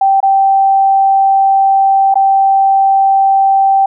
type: tone with dropouts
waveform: sine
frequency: 780 Hz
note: G5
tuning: 9 cents flat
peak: -6 dBFS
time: 0.01-3.86 s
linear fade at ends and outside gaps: 5 ms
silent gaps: 0.204-0.228 / 2.142-2.155 s
effects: none